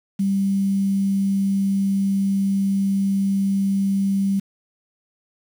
sine tone with quantisation, 196 Hz, G3, in tune, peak -17 dBFS, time 0.19-4.4 s, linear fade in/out 10 ms, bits 7, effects none

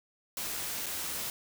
white noise with dropouts, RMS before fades -36 dBFS, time 0.37-1.3 s, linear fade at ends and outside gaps 1 ms, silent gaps 0.86-0.865 s, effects none

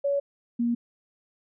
sine tone pair in turn, 563 / 236.7 Hz, C#5 / A#3, +27 / +27 cents, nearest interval octave + minor third, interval 1500 cents, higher first, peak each -22 dBFS, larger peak neither, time 0.04-0.2 / 0.59-0.75 s, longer neither, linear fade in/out 10 ms, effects none

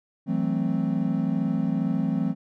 triangle chord, F# half-diminished seventh, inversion third, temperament equal with one note detuned, 164.81 / 187.25 / 220 / 261.6 Hz, E3 / F#3 / A3 / C4, 0 / +21 / 0 / 0 cents, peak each -26 dBFS, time 0.26-2.35 s, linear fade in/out 50 ms, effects none

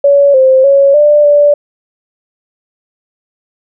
sine tone with pitch steps, 565 / 524 / 555 / 592 / 583 Hz, C#5 / C5 / C#5 / D5 / D5, +33 / +2 / +2 / +14 / -13 cents, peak -3 dBFS, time 0.04-1.54 s, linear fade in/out 5 ms, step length 300 ms, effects none

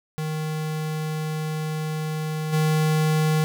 square tone with level steps, 155.56 Hz, D#3, in tune, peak -26 / -19 dBFS, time 0.18-3.44 s, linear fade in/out 0 ms, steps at 2.52 s, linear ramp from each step 20 ms, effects none

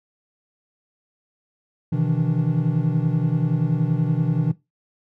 triangle tone cluster, 127.9 / 154.9 / 165.4 / 293.5 Hz, C3 / D#3 / E3 / D4, -39 / -7 / +6 / -1 cents, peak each -22 / -20 / -21 / -28 dBFS, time 1.92-4.52 s, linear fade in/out 10 ms, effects noise-tail reverb RT60 0.2 s tail -18 dB re dry

